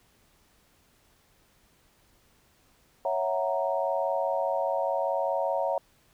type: chord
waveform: sine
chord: F# dominant seventh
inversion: second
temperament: equal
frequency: 554.4 / 659.3 / 740 / 932.3 Hz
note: C#5 / E5 / F#5 / A#5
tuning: 0 / 0 / 0 / 0 cents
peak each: -29 / -30 / -32 / -32 dBFS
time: 3.05-5.78 s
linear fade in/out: 2 ms
effects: pink hiss -64 dBFS RMS until 6.13 s